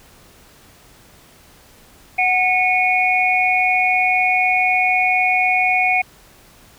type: tone cluster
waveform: sine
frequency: 739 / 2195 / 2451 Hz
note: F#5 / C#7 / D#7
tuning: -2 / -18 / -27 cents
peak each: -18 dBFS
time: 2.18-6.02 s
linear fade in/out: 10 ms
effects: pink hiss -48 dBFS RMS until 6.78 s